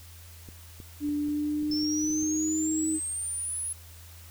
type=clicks; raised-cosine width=3 ms; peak=-32 dBFS; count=11; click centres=0.488 / 0.802 / 1.089 / 1.285 / 1.628 / 1.702 / 1.735 / 1.832 / 2.042 / 2.105 / 2.229 s
type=tone with pitch glide; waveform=sine; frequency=293.7 to 313 Hz; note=D4 to D#4; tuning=0 to +10 cents; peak=-26 dBFS; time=1-3 s; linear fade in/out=50 ms; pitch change=+110 cents; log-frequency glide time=1.17-2.53 s
type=exponential sweep; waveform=sine; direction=up; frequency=5274 to 10650 Hz; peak=-30 dBFS; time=1.71-3.73 s; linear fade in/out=5 ms
effects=added 84 Hz sine -47 dBFS peak until 4.3 s + white hiss -52 dBFS RMS until 4.3 s